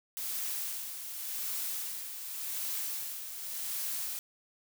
blue noise with tremolo, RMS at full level -35 dBFS, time 0.17-4.19 s, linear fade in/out 0 ms, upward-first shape sine, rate 0.88 Hz, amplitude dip 55%, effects none

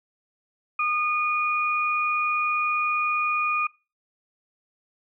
sine tone pair together, 1225 / 2450 Hz, D#6 / D#7, -27 / -27 cents, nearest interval octave, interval 1200 cents, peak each -24 dBFS, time 0.79-3.67 s, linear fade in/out 5 ms, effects noise-tail reverb RT60 0.3 s tail -23 dB re dry

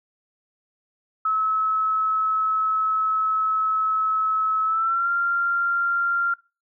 sine tone with pitch glide, 1294 to 1386.9 Hz, E6 to F6, -32 to -12 cents, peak -19 dBFS, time 1.25-6.34 s, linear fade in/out 5 ms, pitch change +120 cents, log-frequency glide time 4.65-5.09 s, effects noise-tail reverb RT60 0.3 s tail -22 dB re dry

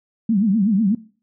sine tone with vibrato, 207.7 Hz, G#3, in tune, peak -14 dBFS, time 0.29-0.95 s, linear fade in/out 5 ms, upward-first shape triangle, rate 8.1 Hz, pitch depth 230 cents each way, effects noise-tail reverb RT60 0.4 s tail -19 dB re dry

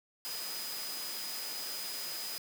sine tone in noise, 4978 Hz, D#8, in tune, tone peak -41 dBFS, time 0.25-2.38 s, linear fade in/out 0 ms, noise white, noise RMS -41 dBFS, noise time 0.25-2.38 s, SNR -3 dB, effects high-pass 200 Hz 12 dB/octave

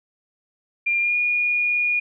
sine tone with pitch glide, 2396 to 2439 Hz, D7 to D#7, +34 to -35 cents, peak -18 dBFS, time 0.86-2 s, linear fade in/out 10 ms, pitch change +31 cents, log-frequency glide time 0.99-1.16 s, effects none

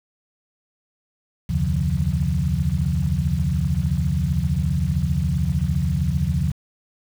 sine tone cluster, 73.1 / 86.6 / 133.2 / 148.4 / 176 Hz, D2 / F2 / C3 / D3 / F3, -7 / -14 / +31 / +18 / +14 cents, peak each -25 dBFS, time 1.49-6.52 s, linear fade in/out 10 ms, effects 7-bit

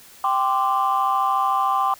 sine chord, G suspended fourth, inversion none, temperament equal with one note detuned, 784 / 1041.1 / 1174.7 Hz, G5 / C6 / D6, 0 / -9 / 0 cents, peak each -21 dBFS, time 0.24-1.94 s, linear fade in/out 2 ms, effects tanh soft clip ceiling -11 dBFS + white hiss -47 dBFS RMS until 1.99 s

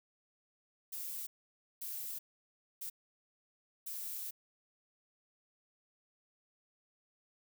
violet noise bursts at uneven times, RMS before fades -42 dBFS, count 4, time 0.92-1.27 / 1.81-2.19 / 2.81-2.9 / 3.86-4.31 s, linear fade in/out 10 ms, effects none

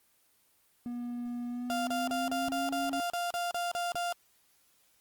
triangle tone with pitch glide, 241.4 to 274.1 Hz, B3 to C#4, -39 to -19 cents, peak -32 dBFS, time 0.86-3 s, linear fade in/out 0 ms, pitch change +220 cents, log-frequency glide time 1.48-2.71 s
35% pulse tone bursts, 698 Hz, F5, 1 cent flat, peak -29 dBFS, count 12, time 1.7-4.125 s, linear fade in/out 0 ms, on 170 ms, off 35 ms
clicks, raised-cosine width 3 ms, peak -36 dBFS, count 2, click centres 2.482 / 3.948 s
effects white hiss -68 dBFS RMS until 5 s + Opus 24 kbps

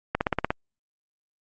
click train, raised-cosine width 0.5 ms, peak -8 dBFS, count 7, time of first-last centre 0.15-0.505 s, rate 16.9 Hz, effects Opus 48 kbps

